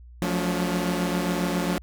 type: tone cluster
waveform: sawtooth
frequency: 176.7 / 184.1 / 218.6 / 284.1 Hz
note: F3 / F#3 / A3 / C#4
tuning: +21 / -8 / -11 / +43 cents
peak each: -22 / -28 / -28 / -26 dBFS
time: 0.22-1.78 s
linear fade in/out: 0 ms
effects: added 60 Hz sine -43 dBFS peak until 1.82 s